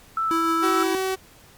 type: tone with vibrato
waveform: sine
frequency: 1318.5 Hz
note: E6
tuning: in tune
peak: -21 dBFS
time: 0.17-0.83 s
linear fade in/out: 2 ms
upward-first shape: sine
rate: 4.9 Hz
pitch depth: 9 cents each way
type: tone with tremolo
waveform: square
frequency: 329.6 Hz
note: E4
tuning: in tune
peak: -23 dBFS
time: 0.31-0.95 s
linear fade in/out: 0 ms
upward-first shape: triangle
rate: 6.4 Hz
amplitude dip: 30%
type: tone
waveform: sawtooth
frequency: 378.9 Hz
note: F#4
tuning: 41 cents sharp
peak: -19 dBFS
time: 0.62-1.16 s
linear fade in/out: 20 ms
effects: pink hiss -51 dBFS RMS until 1.57 s + Opus 48 kbps